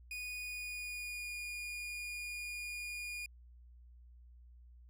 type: tone with pitch glide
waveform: 40% pulse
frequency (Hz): 2470 to 2437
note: D#7 to D#7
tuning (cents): -13 to -37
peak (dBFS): -40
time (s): 0.11-3.26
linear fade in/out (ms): 2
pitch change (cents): -24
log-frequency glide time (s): 0.36-1.33
effects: added 60 Hz sine -55 dBFS peak until 4.89 s